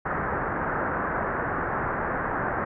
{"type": "low-pass noise", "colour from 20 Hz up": "white", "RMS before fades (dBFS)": -28, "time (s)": [0.05, 2.65], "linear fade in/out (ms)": 10, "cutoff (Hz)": 1700, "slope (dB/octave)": 48, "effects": []}